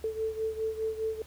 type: beating tone pair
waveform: sine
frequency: 440 / 444.9 Hz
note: A4 / A4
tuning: 0 / +19 cents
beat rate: 4.9 Hz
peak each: -31 / -35 dBFS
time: 0.04-1.22 s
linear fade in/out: 2 ms
effects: added 73 Hz sine -50 dBFS peak until 1.26 s + pink hiss -55 dBFS RMS until 1.26 s